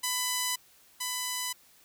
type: tone pair in turn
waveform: 5% pulse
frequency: 999 / 999 Hz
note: B5 / B5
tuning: +20 / +20 cents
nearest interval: unison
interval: 0 cents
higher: neither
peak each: -16 / -19 dBFS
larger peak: first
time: 0.03-0.56 / 1-1.53 s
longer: neither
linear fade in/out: 10 ms
effects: white hiss -60 dBFS RMS until 1.84 s